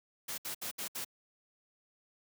white noise bursts, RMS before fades -39 dBFS, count 5, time 0.28-1.048 s, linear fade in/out 10 ms, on 100 ms, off 67 ms, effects high-pass 100 Hz 12 dB/octave

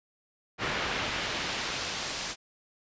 brown noise with band-pass filter sweep, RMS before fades -33 dBFS, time 0.58-2.36 s, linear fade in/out 50 ms, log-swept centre 2200 to 6200 Hz, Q 0.83, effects resampled to 16000 Hz

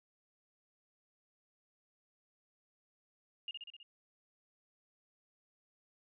sine tone with echo, 2836 Hz, F7, 26 cents sharp, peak -38 dBFS, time 3.48-3.51 s, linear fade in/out 2 ms, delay 64 ms, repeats 5, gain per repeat -3 dB, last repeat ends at 3.83 s, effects none

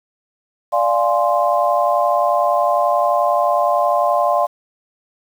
sine chord, D half-diminished seventh, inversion none, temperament equal, 587.3 / 698.5 / 830.6 / 1046.5 Hz, D5 / F5 / Ab5 / C6, 0 / 0 / 0 / 0 cents, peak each -18 / -17 / -23 / -19 dBFS, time 0.72-4.47 s, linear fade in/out 20 ms, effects 7-bit

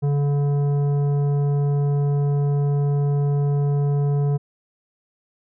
sine tone with tanh clipping, 143.2 Hz, D3, 43 cents flat, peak -19 dBFS, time 0.02-4.38 s, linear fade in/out 20 ms, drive 11 dB, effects none

